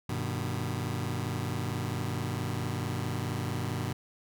sawtooth chord, G augmented, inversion none, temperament just, 98 / 122.5 / 153.12 Hz, G2 / B2 / D#3, 0 / -14 / -27 cents, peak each -31 / -30 / -33 dBFS, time 0.09-3.93 s, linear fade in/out 5 ms, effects none

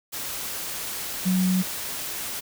sine tone in noise, 185 Hz, F#3, in tune, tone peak -19 dBFS, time 1.25-1.63 s, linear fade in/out 20 ms, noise white, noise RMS -32 dBFS, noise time 0.12-2.41 s, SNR +10 dB, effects none

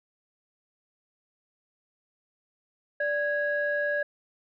sine tone pair together, 585.5 / 1656 Hz, D5 / G#6, -5 / -5 cents, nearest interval octave + tritone, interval 1800 cents, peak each -27 dBFS, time 3-4.03 s, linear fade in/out 5 ms, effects tanh soft clip ceiling -17 dBFS

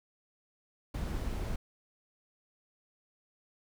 brown noise, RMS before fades -35 dBFS, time 0.94-1.56 s, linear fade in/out 5 ms, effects none

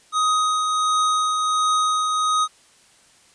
square tone with tremolo, 1253 Hz, D#6, 12 cents sharp, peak -17 dBFS, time 0.12-2.48 s, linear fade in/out 50 ms, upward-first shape triangle, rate 1.4 Hz, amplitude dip 35%, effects white hiss -54 dBFS RMS until 3.34 s + resampled to 22050 Hz

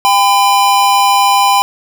square tone pair together, 799.3 / 1007 Hz, G5 / B5, +33 / +33 cents, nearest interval major third, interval 400 cents, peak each -11 dBFS, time 0.05-1.62 s, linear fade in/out 0 ms, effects none

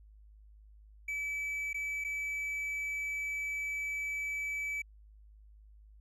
triangle tone with dropouts, 2300 Hz, D7, 37 cents flat, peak -32 dBFS, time 1.08-4.82 s, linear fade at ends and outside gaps 5 ms, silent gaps 1.731-1.743 / 2.041-2.046 s, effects added 52 Hz sine -54 dBFS peak until 6 s + resampled to 32000 Hz

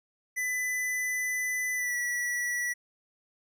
square tone with pitch glide, 2000 to 1945.3 Hz, B6 to B6, +21 to -27 cents, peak -29 dBFS, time 0.36-2.74 s, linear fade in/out 20 ms, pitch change -48 cents, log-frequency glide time 1.75-1.95 s, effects none

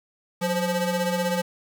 30% pulse ring-modulated tone, 349.9 Hz, F4, 3 cents sharp, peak -17 dBFS, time 0.41-1.42 s, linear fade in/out 10 ms, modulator 167 Hz, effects none

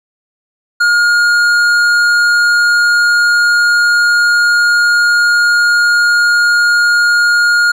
sine tone with tanh clipping, 1424 Hz, F6, 33 cents sharp, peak -9 dBFS, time 0.8-7.72 s, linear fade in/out 10 ms, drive 11 dB, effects none

